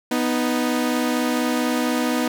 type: tone pair together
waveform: sawtooth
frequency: 246.9 / 311.1 Hz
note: B3 / D#4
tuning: 0 / 0 cents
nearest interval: major third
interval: 400 cents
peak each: -17 / -20 dBFS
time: 0.11-2.28 s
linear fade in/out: 5 ms
effects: none